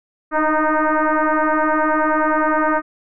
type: tone with frequency modulation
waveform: sine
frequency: 304.2 Hz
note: D#4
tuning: 39 cents flat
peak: -14 dBFS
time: 0.31-2.82 s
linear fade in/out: 50 ms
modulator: 309 Hz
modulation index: 4.3
effects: none